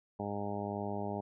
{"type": "harmonic tone", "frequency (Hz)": 101.9, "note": "G#2", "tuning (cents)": -32, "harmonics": [1, 2, 3, 4, 5, 6, 7, 8, 9], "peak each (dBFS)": [-43, -40, -45, -42, -49, -43, -45, -43, -48], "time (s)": [0.19, 1.21], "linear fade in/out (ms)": 10, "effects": []}